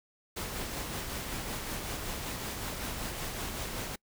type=noise with tremolo; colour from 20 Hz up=pink; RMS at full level=-36 dBFS; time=0.36-3.96 s; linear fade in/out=10 ms; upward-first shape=sine; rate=5.3 Hz; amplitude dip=30%; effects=noise-tail reverb RT60 0.1 s tail -26 dB re dry